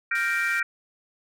sine chord, G minor seventh, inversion third, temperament equal, 1396.9 / 1568 / 1864.7 / 2349 Hz, F6 / G6 / Bb6 / D7, 0 / 0 / 0 / 0 cents, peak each -28 dBFS, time 0.11-0.63 s, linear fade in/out 5 ms
pink band-pass noise, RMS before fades -42 dBFS, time 0.15-0.6 s, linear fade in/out 2 ms, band 2200 to 12000 Hz, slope 12 dB/octave
effects none

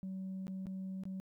sine tone with dropouts, 189.5 Hz, F#3, 42 cents sharp, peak -37 dBFS, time 0.03-1.2 s, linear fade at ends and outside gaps 0 ms, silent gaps 0.469-0.48 / 0.658-0.668 / 1.036-1.054 s, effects tanh soft clip ceiling -37 dBFS + 13-bit

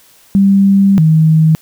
sine tone pair in turn, 196.6 / 158.27 Hz, G3 / D#3, +5 / +30 cents, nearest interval major third, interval 375 cents, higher first, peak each -5 dBFS, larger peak neither, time 0.35-0.98 / 0.98-1.55 s, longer first, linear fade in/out 0 ms, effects white hiss -46 dBFS RMS until 1.61 s

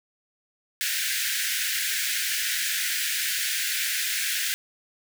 pink high-pass noise, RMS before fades -27 dBFS, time 0.81-4.54 s, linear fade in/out 0 ms, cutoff 1500 Hz, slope 96 dB/octave, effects none

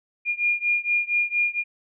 sine beating tone pair, 2417 / 2421.3 Hz, D7 / D#7, +49 / -48 cents, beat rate 4.3 Hz, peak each -23 / -24 dBFS, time 0.25-1.64 s, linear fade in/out 50 ms, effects none

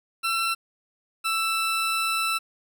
20% pulse tone pair in turn, 1346 / 1325.9 Hz, E6 / E6, +36 / +10 cents, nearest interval unison, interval 26 cents, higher first, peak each -18 dBFS, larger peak neither, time 0.23-0.55 / 1.24-2.39 s, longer second, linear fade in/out 20 ms, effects 9-bit

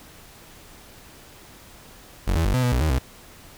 35% pulse tone with pitch steps, 46.27 / 82.2 / 48.52 / 127 / 123.3 / 61.9 / 78.4 / 64.5 Hz, F#1 / E2 / G1 / B2 / B2 / B1 / D#2 / C2, +1 / -4 / -17 / +49 / -2 / +5 / +14 / -24 cents, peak -17 dBFS, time 2.27-2.99 s, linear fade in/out 10 ms, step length 90 ms, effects pink hiss -47 dBFS RMS until 3.57 s

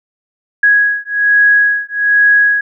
sine beating tone pair, 1661.2 / 1662.4 Hz, G#6 / G#6, 0 / +1 cents, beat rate 1.2 Hz, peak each -11 dBFS, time 0.63-2.61 s, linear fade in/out 5 ms, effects none

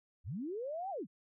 sine linear two-way sweep, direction up then down, 59 to 806 to 129.5 Hz, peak -37 dBFS, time 0.24-1.07 s, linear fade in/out 50 ms, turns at 0.9 s, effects none

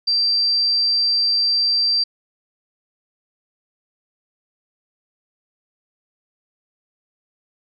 sine tone, 4699 Hz, D8, in tune, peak -15 dBFS, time 0.07-2.04 s, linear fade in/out 10 ms, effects none

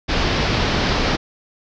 pink low-pass noise, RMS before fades -19 dBFS, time 0.08-1.17 s, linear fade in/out 20 ms, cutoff 5400 Hz, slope 48 dB/octave, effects none

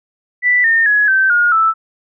sine tone with pitch steps, 1975.5 / 1822 / 1680.5 / 1549.9 / 1429.5 / 1318.5 Hz, B6 / A#6 / G#6 / G6 / F6 / E6, 0 / -40 / +20 / -20 / +40 / 0 cents, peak -9 dBFS, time 0.42-1.74 s, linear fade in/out 50 ms, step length 220 ms, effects none

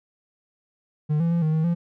triangle tone with pitch steps, 151.1 / 167.7 / 170.1 / 156.1 / 158.4 / 171.1 Hz, D3 / E3 / F3 / D#3 / D#3 / F3, +50 / +30 / -45 / +6 / +31 / -35 cents, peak -17 dBFS, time 1.09-1.75 s, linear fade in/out 20 ms, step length 110 ms, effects none

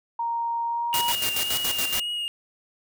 sine tone with pitch glide, 932.3 to 944.2 Hz, A#5 to A#5, 0 to +22 cents, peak -24 dBFS, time 0.19-1.12 s, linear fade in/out 5 ms, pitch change +22 cents, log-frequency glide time 0.65-0.91 s
triangle tone with vibrato, 2845 Hz, F7, 31 cents sharp, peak -25 dBFS, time 0.93-2.28 s, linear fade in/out 0 ms, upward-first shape triangle, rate 1.9 Hz, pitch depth 36 cents each way
white noise with tremolo, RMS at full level -26 dBFS, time 0.94-2 s, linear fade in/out 0 ms, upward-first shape square, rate 7.1 Hz, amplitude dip 65%
effects none

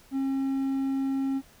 triangle tone, 270 Hz, C#4, 45 cents flat, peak -23 dBFS, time 0.11-1.42 s, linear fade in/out 50 ms, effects pink hiss -56 dBFS RMS until 1.6 s

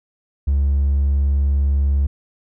triangle tone, 69.9 Hz, C#2, 15 cents sharp, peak -11 dBFS, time 0.47-2.07 s, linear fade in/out 10 ms, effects tanh soft clip ceiling -9 dBFS

